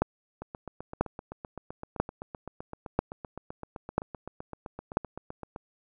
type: two click trains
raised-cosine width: 1 ms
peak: -9 / -24 dBFS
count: 6 / 41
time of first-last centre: 0.02-4.97 / 0.42-5.561 s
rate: 1.01 / 7.78 Hz
effects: none